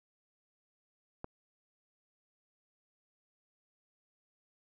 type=click; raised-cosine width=1 ms; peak=-26 dBFS; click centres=1.244 s; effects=none